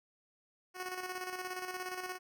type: tone with tremolo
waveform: 10% pulse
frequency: 367.2 Hz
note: F#4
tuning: 13 cents flat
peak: -29 dBFS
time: 0.74-2.19 s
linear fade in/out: 50 ms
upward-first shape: square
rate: 17 Hz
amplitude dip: 50%
effects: none